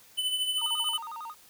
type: tone with tremolo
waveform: square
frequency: 3011 Hz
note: F#7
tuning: 30 cents sharp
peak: -25 dBFS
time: 0.17-0.98 s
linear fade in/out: 20 ms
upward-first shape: triangle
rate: 13 Hz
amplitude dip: 60%
type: tone with vibrato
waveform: triangle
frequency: 1066 Hz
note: C6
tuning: 32 cents sharp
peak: -35 dBFS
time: 0.57-1.35 s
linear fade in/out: 50 ms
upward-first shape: square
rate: 11 Hz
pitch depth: 260 cents each way
effects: white hiss -56 dBFS RMS until 1.49 s